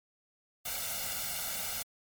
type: noise with comb filter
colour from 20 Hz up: white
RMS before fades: -36 dBFS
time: 0.65-1.83 s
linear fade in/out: 10 ms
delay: 1.4 ms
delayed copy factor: +0.9
effects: MP3 96 kbps